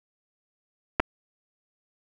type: clicks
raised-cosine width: 0.5 ms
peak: -6 / -6 dBFS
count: 2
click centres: 0.998 / 1.001 s
effects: none